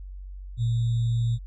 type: tone with sample-and-hold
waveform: sine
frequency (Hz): 116.54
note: A#2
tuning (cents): 0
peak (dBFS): -21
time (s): 0.57-1.39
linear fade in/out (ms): 50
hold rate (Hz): 3675
effects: added 47 Hz sine -36 dBFS peak until 1.46 s + resampled to 16000 Hz